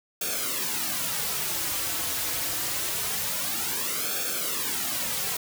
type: noise with flanger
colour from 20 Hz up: white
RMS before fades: -29 dBFS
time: 0.21-5.37 s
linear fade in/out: 5 ms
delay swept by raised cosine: 1 to 5.1 ms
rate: 0.25 Hz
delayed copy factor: -0.75
effects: none